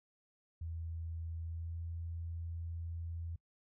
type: tone with pitch glide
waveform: sine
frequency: 82.4 to 83.7 Hz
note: E2 to E2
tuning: 0 to +27 cents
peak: -39 dBFS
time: 0.61-3.36 s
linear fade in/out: 5 ms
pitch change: +27 cents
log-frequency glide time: 1.44-1.78 s
effects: noise-tail reverb RT60 0.1 s tail -24 dB re dry